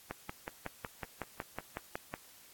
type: click train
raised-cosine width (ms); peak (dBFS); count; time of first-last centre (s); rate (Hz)
0.5; -22; 12; 0.11-2.14; 5.42
effects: white hiss -58 dBFS RMS until 2.53 s + AAC 64 kbps